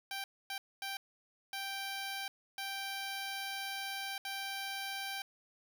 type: tone bursts at uneven times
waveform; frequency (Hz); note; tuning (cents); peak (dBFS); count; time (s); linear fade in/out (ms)
10% pulse; 784; G5; 0; -30; 6; 0.11-0.24 / 0.5-0.58 / 0.82-0.97 / 1.53-2.28 / 2.58-4.18 / 4.25-5.22; 2
effects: none